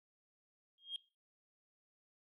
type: tone with exponential growth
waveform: sine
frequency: 3237 Hz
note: G#7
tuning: 45 cents flat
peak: -34 dBFS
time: 0.78-0.96 s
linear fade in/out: 1 ms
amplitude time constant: 39 ms
effects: noise-tail reverb RT60 0.3 s tail -20 dB re dry + tanh soft clip ceiling -35 dBFS